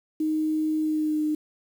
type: tone with pitch glide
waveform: sine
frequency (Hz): 311.1 to 304.9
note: D#4 to D#4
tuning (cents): 0 to -35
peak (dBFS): -22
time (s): 0.2-1.35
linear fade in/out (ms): 5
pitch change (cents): -35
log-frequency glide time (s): 0.8-1.23
effects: 8-bit